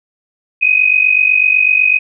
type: tone pair together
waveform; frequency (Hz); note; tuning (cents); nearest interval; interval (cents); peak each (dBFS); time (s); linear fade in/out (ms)
sine; 2489 / 2537; D#7 / D#7; 0 / +33; unison; 33; -11; 0.61-1.99; 20
effects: none